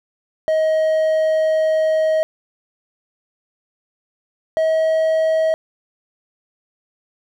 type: tone pair in turn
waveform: triangle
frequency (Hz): 631 / 638.7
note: D#5 / D#5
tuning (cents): +24 / +45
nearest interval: unison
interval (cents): 21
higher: second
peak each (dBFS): -12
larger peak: neither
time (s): 0.48-2.23 / 4.57-5.54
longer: first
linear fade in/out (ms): 0
effects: none